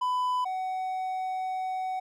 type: tone pair in turn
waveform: triangle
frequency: 1000 / 749.2 Hz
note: B5 / F#5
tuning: +21 / +21 cents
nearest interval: perfect fourth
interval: 500 cents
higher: first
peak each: -23 / -27 dBFS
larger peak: first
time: 0.01-0.45 / 0.45-2 s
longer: second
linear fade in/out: 10 ms
effects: none